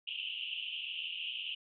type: band-pass noise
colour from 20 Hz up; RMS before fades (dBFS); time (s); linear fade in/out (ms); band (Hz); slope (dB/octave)
white; -40; 0.07-1.55; 10; 2700 to 3100; 96
effects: none